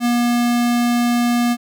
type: tone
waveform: square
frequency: 239.8 Hz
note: A#3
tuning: 49 cents sharp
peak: -15 dBFS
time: 0-1.57 s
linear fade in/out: 50 ms
effects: none